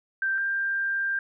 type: tone pair in turn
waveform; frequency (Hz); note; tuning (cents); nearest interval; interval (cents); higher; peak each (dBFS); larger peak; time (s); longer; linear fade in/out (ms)
sine; 1568 / 1588.1; G6 / G6; 0 / +22; unison; 22; second; -23 / -24; first; 0.22-0.38 / 0.38-1.19; second; 2
effects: none